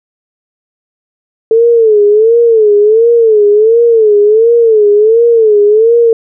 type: tone with vibrato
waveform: sine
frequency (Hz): 440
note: A4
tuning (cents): 0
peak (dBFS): -3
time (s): 1.51-6.13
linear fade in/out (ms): 2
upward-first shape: sine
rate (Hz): 1.4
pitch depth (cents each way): 120
effects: none